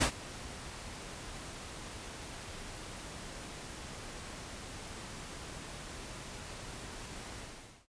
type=noise with ADSR envelope; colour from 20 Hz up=pink; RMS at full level=-25 dBFS; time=0-7.87 s; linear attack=19 ms; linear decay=90 ms; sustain=-20 dB; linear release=490 ms; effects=noise-tail reverb RT60 0.1 s tail -24 dB re dry + resampled to 22050 Hz